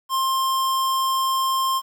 square tone, 1058 Hz, C6, 19 cents sharp, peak -20 dBFS, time 0.09-1.82 s, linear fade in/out 50 ms, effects 9-bit

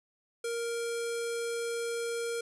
square tone with low-pass filter, 467.1 Hz, A#4, 3 cents sharp, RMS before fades -34 dBFS, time 0.44-2.41 s, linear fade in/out 5 ms, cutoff 9500 Hz, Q 2.2, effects none

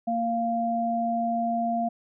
sine tone pair together, 231.6 / 695 Hz, A#3 / F5, -11 / -9 cents, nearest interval octave + perfect fifth, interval 1902 cents, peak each -28 / -25 dBFS, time 0.07-1.89 s, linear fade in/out 10 ms, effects none

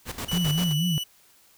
pink noise with tremolo, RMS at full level -32 dBFS, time 0.05-0.74 s, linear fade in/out 50 ms, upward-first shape square, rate 7.6 Hz, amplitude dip 75%
40% pulse tone, 2960 Hz, F#7, in tune, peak -28 dBFS, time 0.28-1.04 s, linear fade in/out 10 ms
sine tone with vibrato, 162.6 Hz, E3, 23 cents flat, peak -22 dBFS, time 0.33-0.98 s, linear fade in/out 0 ms, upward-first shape sine, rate 4.2 Hz, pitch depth 170 cents each way
effects white hiss -58 dBFS RMS until 1.57 s

